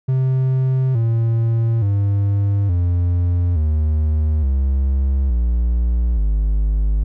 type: tone with pitch steps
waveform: triangle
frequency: 130.81 / 114.54 / 100.29 / 87.81 / 76.89 / 67.32 / 58.95 / 51.61 Hz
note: C3 / A#2 / G2 / F2 / D#2 / C2 / A#1 / G#1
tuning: 0 / -30 / +40 / +10 / -20 / +50 / +20 / -10 cents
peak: -12 dBFS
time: 0.08-7.04 s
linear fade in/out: 10 ms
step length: 870 ms
effects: none